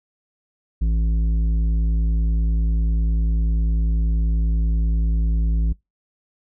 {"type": "tone with tanh clipping", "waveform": "triangle", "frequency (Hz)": 55.1, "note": "A1", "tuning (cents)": 3, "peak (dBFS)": -18, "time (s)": [0.81, 5.73], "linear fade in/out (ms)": 10, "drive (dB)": 13, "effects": ["noise-tail reverb RT60 0.2 s tail -24 dB re dry"]}